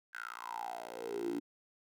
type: tone with high-pass filter sweep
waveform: 10% pulse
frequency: 58.27 Hz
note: A#1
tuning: in tune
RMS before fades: -41 dBFS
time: 0.13-1.4 s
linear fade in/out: 20 ms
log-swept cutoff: 1600 to 290 Hz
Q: 9.9
effects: none